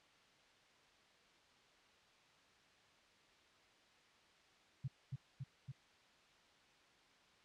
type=tone with echo; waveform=sine; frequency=132.8 Hz; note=C3; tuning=26 cents sharp; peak=-38 dBFS; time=4.84-4.88 s; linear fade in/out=10 ms; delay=280 ms; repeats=3; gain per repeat=-2 dB; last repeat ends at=5.72 s; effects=white hiss -68 dBFS RMS until 7.44 s + low-pass 4000 Hz 12 dB/octave